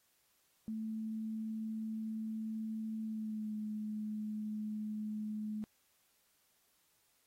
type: tone with pitch glide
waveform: sine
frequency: 219.8 to 213.4 Hz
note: A3 to G#3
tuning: -2 to +47 cents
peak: -37 dBFS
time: 0.68-5.64 s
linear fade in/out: 0 ms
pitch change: -51 cents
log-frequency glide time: 3.03-3.54 s
effects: white hiss -74 dBFS RMS until 7.26 s + AAC 48 kbps